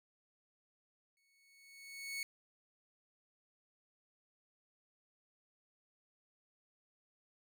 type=tone with exponential growth; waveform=sawtooth; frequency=2213 Hz; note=C#7; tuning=3 cents flat; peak=-34 dBFS; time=1.17-2.23 s; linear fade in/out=1 ms; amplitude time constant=230 ms; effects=none